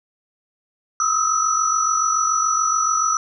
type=tone cluster; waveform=sine; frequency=1263 / 1310 / 5900 Hz; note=D#6 / E6 / F#8; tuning=+26 / -11 / -6 cents; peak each=-20 / -22 / -21 dBFS; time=1-3.17 s; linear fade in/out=2 ms; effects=none